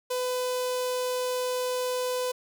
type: tone with notch filter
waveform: sawtooth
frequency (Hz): 502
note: B4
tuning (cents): +28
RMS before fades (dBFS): -29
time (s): 0.1-2.32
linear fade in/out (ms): 10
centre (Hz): 1800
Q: 1.1
effects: none